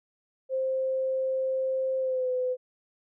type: tone with pitch glide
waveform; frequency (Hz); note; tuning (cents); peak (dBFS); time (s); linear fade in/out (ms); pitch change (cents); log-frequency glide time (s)
sine; 525 to 505.9; C5 to B4; +6 to +42; -25; 0.49-2.57; 50; -64; 1.99-2.3
effects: none